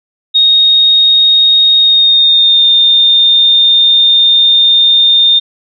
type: tone with pitch glide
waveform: sine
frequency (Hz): 3729 to 3631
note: A#7 to A#7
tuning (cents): 0 to -46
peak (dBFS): -4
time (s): 0.34-5.4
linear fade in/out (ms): 20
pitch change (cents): -46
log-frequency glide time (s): 1.78-2.66
effects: none